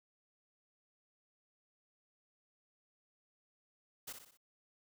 white noise with echo, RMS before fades -45 dBFS, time 4.07-4.13 s, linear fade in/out 10 ms, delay 61 ms, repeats 4, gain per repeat -6 dB, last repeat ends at 4.374 s, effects none

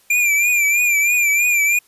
square tone with vibrato, 2380 Hz, D7, 22 cents sharp, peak -14 dBFS, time 0.1-1.79 s, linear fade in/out 5 ms, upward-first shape triangle, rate 3.1 Hz, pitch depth 75 cents each way, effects white hiss -55 dBFS RMS until 1.87 s + resampled to 32000 Hz

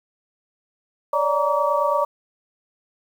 sine tone cluster, 566 / 595 / 937 / 1146 Hz, C#5 / D5 / A#5 / D6, +36 / +22 / +9 / -43 cents, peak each -23 dBFS, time 1.13-2.05 s, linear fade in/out 5 ms, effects 8-bit

